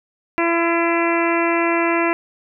harmonic tone, 337.3 Hz, E4, 40 cents sharp, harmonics 1 / 2 / 3 / 4 / 5 / 6 / 7 / 8, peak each -19 / -23 / -23 / -27 / -28 / -26 / -26 / -29 dBFS, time 0.38-2.13 s, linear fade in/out 0 ms, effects none

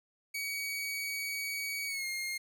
sawtooth tone with pitch glide, 2258 to 2131 Hz, C#7 to C7, +31 to +31 cents, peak -31 dBFS, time 0.34-2.38 s, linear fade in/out 10 ms, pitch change -100 cents, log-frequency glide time 1.87-2.06 s, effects none

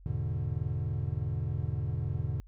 triangle chord, E dominant seventh, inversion none, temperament equal, 82.41 / 103.83 / 123.47 / 146.83 Hz, E2 / G#2 / B2 / D3, 0 / 0 / 0 / 0 cents, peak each -34 / -33 / -33 / -34 dBFS, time 0.06-2.4 s, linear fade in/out 0 ms, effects added 45 Hz sine -50 dBFS peak until 2.47 s

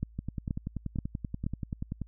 two click trains, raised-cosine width 5 ms, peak -21 / -18 dBFS, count 20 / 4, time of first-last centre 0.19-2.017 / 0.03-1.465 s, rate 10.4 / 2.09 Hz, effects added 55 Hz sine -51 dBFS peak until 2.07 s

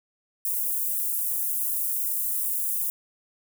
white high-pass noise, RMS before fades -27 dBFS, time 0.45-2.9 s, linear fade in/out 0 ms, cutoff 9900 Hz, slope 24 dB/octave, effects none

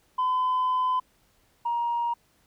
sine tone pair in turn, 1015 / 944 Hz, B5 / A#5, +47 / +22 cents, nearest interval minor second, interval 125 cents, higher first, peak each -20 / -23 dBFS, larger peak first, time 0.18-1 / 1.65-2.14 s, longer first, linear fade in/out 10 ms, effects tanh soft clip ceiling -20 dBFS + pink hiss -65 dBFS RMS until 2.46 s

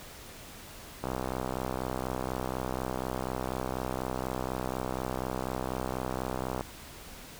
click train, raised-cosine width 1 ms, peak -18 dBFS, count 358, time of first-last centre 1.04-6.609 s, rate 64.1 Hz, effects pink hiss -47 dBFS RMS until 7.39 s

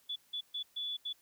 sine tone bursts at uneven times, 3443 Hz, A7, 38 cents flat, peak -35 dBFS, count 5, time 0.09-0.16 / 0.33-0.41 / 0.54-0.63 / 0.76-0.97 / 1.05-1.13 s, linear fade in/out 10 ms, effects white hiss -68 dBFS RMS until 1.21 s

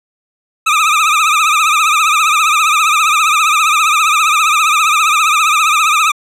25% pulse tone with vibrato, 1244.5 Hz, D#6, in tune, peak -5 dBFS, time 0.66-6.12 s, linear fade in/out 10 ms, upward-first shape triangle, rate 15 Hz, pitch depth 120 cents each way, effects low-pass 10000 Hz 12 dB/octave

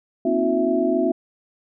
sine tone cluster, 237.6 / 265.7 / 315.7 / 358.8 / 662 Hz, A#3 / C4 / D#4 / F4 / E5, +33 / +27 / +25 / +47 / +7 cents, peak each -27 / -23 / -25 / -22 / -23 dBFS, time 0.25-1.12 s, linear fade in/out 5 ms, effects none

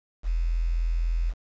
sine tone with quantisation, 41.9 Hz, E1, 29 cents sharp, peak -22 dBFS, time 0.23-1.34 s, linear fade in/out 50 ms, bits 8, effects resampled to 16000 Hz

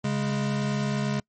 square tone pair together, 138.62 / 207.7 Hz, C#3 / G#3, 0 / 0 cents, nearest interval perfect fifth, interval 700 cents, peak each -28 dBFS, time 0.04-1.2 s, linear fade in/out 5 ms, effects noise-tail reverb RT60 0.1 s tail -25 dB re dry + MP3 32 kbps

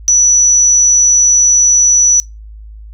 sine tone, 5920 Hz, F#8, in tune, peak -5 dBFS, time 0.08-2.2 s, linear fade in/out 0 ms, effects noise-tail reverb RT60 0.2 s tail -22 dB re dry + added 53 Hz sine -29 dBFS peak until 2.93 s

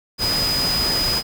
sine tone in noise, 4978 Hz, D#8, in tune, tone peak -19 dBFS, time 0.18-1.23 s, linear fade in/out 50 ms, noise pink, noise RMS -25 dBFS, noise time 0.18-1.23 s, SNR +3 dB, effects none

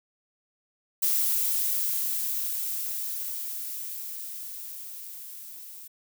violet noise with level ramp, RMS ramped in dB -24 to -44 dBFS, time 1.02-5.88 s, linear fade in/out 10 ms, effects none

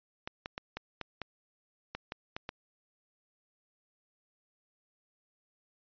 clicks, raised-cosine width 0.3 ms, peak -21 dBFS, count 10, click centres 0.275 / 0.459 / 0.579 / 0.77 / 1.013 / 1.217 / 1.95 / 2.121 / 2.365 / 2.491 s, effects resampled to 11025 Hz

